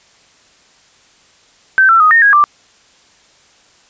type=tone with pitch steps; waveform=sine; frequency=1547 / 1342 / 1249 / 1837 / 1647 / 1179 Hz; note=G6 / E6 / D#6 / A#6 / G#6 / D6; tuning=-23 / +31 / +6 / -26 / -15 / +6 cents; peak=-5 dBFS; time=1.78-2.44 s; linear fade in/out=0 ms; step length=110 ms; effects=white hiss -49 dBFS RMS until 3.89 s + resampled to 16000 Hz